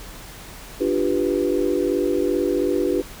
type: chord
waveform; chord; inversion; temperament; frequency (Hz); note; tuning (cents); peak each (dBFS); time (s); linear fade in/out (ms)
sine; G dominant seventh; second; equal; 293.7 / 349.2 / 392 / 493.9; D4 / F4 / G4 / B4; 0 / 0 / 0 / 0; -24 / -23 / -23 / -25; 0.8-3.02; 10
effects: added 42 Hz sine -42 dBFS peak until 3.2 s + pink hiss -40 dBFS RMS until 3.2 s